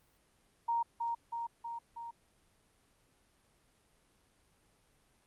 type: tone with echo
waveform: sine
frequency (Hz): 932.3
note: A#5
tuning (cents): 0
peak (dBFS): -29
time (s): 0.68-0.83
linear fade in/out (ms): 10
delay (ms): 320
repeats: 4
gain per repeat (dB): -3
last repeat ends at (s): 2.11
effects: pink hiss -70 dBFS RMS until 5.26 s + Opus 32 kbps